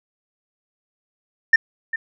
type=tone with echo; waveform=sine; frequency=1800 Hz; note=A6; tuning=39 cents sharp; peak=-6 dBFS; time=1.53-1.56 s; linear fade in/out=5 ms; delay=400 ms; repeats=1; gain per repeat=-15 dB; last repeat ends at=1.96 s; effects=tanh soft clip ceiling -6 dBFS